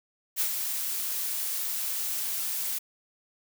blue noise with ADSR envelope, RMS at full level -25 dBFS, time 0.36-2.79 s, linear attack 46 ms, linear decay 79 ms, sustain -6 dB, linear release 13 ms, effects none

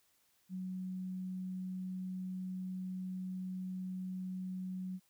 sine tone, 185.4 Hz, F#3, 4 cents sharp, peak -38 dBFS, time 0.49-5 s, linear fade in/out 50 ms, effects white hiss -73 dBFS RMS until 5.09 s

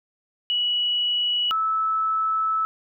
sine tone pair in turn, 2933 / 1306.5 Hz, F#7 / E6, -16 / -16 cents, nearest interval octave + major second, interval 1400 cents, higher first, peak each -20 dBFS, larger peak neither, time 0.5-1.51 / 1.51-2.65 s, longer second, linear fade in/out 0 ms, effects none

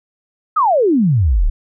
sine exponential sweep, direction down, 1328 to 31 Hz, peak -10 dBFS, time 0.56-1.5 s, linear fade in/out 10 ms, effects none

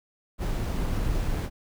brown noise with sample-and-hold, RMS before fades -27 dBFS, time 0.38-1.5 s, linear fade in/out 50 ms, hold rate 11025 Hz, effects none

